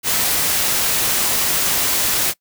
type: noise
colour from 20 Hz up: white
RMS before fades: -18 dBFS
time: 0.03-2.34 s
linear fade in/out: 50 ms
effects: noise-tail reverb RT60 0.1 s tail -22 dB re dry